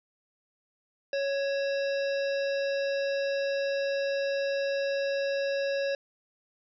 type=harmonic tone with a mistuned harmonic; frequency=554.4 Hz; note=C#5; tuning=in tune; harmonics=1 / 3 / 5 / 7 / 9 / 10; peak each=-27 / -37 / -41 / -44 / -46 / -47 dBFS; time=1.13-5.95 s; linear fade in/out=2 ms; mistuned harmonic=5; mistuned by=-54 cents; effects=none